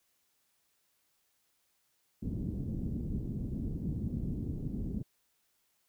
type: low-pass noise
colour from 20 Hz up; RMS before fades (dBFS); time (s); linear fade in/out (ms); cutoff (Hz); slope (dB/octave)
white; -36; 2.22-5.03; 10; 250; 24
effects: white hiss -75 dBFS RMS until 5.88 s